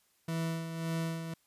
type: tone with tremolo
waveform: 40% pulse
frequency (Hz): 164.1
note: E3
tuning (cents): -8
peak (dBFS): -30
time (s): 0.28-1.34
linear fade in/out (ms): 5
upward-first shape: sine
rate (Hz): 1.8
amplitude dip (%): 55
effects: white hiss -71 dBFS RMS until 1.46 s + resampled to 32000 Hz